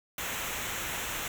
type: noise with comb filter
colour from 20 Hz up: pink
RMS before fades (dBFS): -35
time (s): 0.18-1.28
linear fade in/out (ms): 2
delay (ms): 0.21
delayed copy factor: -0.65
effects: none